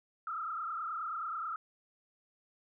sine tone with frequency modulation, 1299 Hz, E6, 26 cents flat, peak -35 dBFS, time 0.27-1.56 s, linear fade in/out 2 ms, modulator 29.4 Hz, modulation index 2.6, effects none

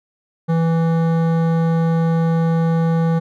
triangle tone with hard clipping, 164.81 Hz, E3, in tune, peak -16 dBFS, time 0.48-3.2 s, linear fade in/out 20 ms, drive 18 dB, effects none

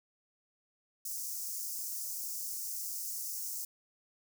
white high-pass noise, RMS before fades -39 dBFS, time 1.05-3.65 s, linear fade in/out 5 ms, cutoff 5200 Hz, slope 48 dB/octave, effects none

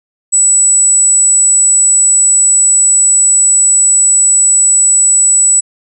sine tone, 7900 Hz, B8, in tune, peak -5 dBFS, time 0.32-5.61 s, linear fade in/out 20 ms, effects none

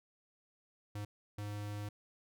square tone bursts at uneven times, 103.6 Hz, G#2, 4 cents flat, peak -40 dBFS, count 2, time 0.95-1.05 / 1.38-1.89 s, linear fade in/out 5 ms, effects none

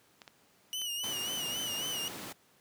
clicks, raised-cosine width 0.2 ms, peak -30 dBFS, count 3, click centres 0.218 / 0.278 / 0.817 s
sawtooth tone with vibrato, 2929 Hz, F#7, 18 cents flat, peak -31 dBFS, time 0.73-2.08 s, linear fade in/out 0 ms, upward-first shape sine, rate 3.7 Hz, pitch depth 72 cents each way
pink noise, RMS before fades -42 dBFS, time 1.03-2.33 s, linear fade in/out 10 ms
effects pink hiss -65 dBFS RMS until 2.6 s + high-pass 150 Hz 12 dB/octave

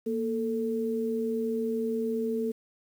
sine tone pair together, 233.1 / 443.1 Hz, A#3 / A4, 0 / +12 cents, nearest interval major seventh, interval 1112 cents, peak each -30 / -29 dBFS, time 0.06-2.52 s, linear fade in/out 10 ms, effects 9-bit

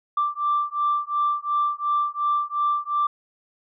sine beating tone pair, 1174.7 / 1177.5 Hz, D6 / D6, 0 / +4 cents, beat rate 2.8 Hz, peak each -23 dBFS, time 0.17-3.07 s, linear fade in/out 5 ms, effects tanh soft clip ceiling -14 dBFS

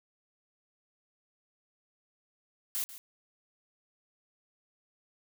blue noise with echo, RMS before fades -33 dBFS, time 2.75-2.84 s, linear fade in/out 0 ms, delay 140 ms, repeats 1, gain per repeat -14 dB, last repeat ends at 2.98 s, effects none

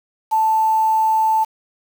sine tone with quantisation, 880 Hz, A5, in tune, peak -13 dBFS, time 0.31-1.45 s, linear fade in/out 20 ms, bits 6, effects none

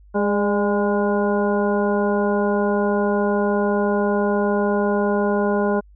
harmonic tone with a mistuned harmonic, 205.3 Hz, G#3, 20 cents flat, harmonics 1 / 2 / 3 / 4 / 5 / 7, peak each -21 / -21 / -24 / -28 / -29 / -30 dBFS, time 0.14-5.81 s, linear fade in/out 20 ms, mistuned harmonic 3, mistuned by -39 cents, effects added 50 Hz sine -45 dBFS peak until 5.95 s

